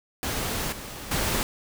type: noise with level steps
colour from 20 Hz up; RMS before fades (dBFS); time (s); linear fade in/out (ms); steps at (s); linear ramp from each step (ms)
pink; -29 / -38 / -26; 0.23-1.43; 0; 0.72 / 1.11; 5
effects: none